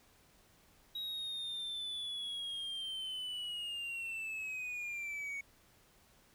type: linear sweep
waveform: triangle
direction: down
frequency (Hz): 3829 to 2219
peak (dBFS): -37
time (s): 0.95-5.41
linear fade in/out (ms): 5
effects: pink hiss -66 dBFS RMS until 6.34 s